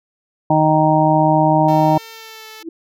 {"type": "harmonic tone", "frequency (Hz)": 155.56, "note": "D#3", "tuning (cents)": 0, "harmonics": [1, 2, 4, 5, 6], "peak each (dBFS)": [-17, -17, -17, -17, -17], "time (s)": [0.5, 1.98], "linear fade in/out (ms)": 5}
{"type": "tone with pitch glide", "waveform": "5% pulse", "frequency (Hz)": [450, 437.9], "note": ["A4", "A4"], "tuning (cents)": [39, -8], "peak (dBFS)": -23, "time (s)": [1.68, 2.63], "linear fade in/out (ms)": 5, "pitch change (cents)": -47, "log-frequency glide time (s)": [2.12, 2.49]}
{"type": "tone with exponential growth", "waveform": "sine", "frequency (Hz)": 329.5, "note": "E4", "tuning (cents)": -1, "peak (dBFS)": -21, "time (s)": [2.59, 2.69], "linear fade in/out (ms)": 5, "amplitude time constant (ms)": 21}
{"effects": []}